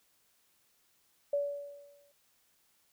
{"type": "tone with exponential decay", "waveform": "sine", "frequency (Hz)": 572, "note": "D5", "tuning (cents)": -46, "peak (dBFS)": -26, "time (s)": [1.33, 2.12], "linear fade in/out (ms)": 5, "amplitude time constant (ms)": 170, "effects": ["white hiss -71 dBFS RMS until 2.92 s"]}